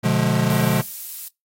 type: chord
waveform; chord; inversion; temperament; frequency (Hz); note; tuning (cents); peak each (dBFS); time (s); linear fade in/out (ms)
square; B diminished seventh; none; just; 123.47 / 148.16 / 177.8 / 213.4; B2 / D3 / F3 / Ab3; 0 / +16 / +31 / +47; -23; 0.03-0.82; 20
type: noise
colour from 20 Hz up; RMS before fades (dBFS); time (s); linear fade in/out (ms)
violet; -31; 0.5-1.28; 2
effects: noise-tail reverb RT60 0.2 s tail -24 dB re dry + AAC 48 kbps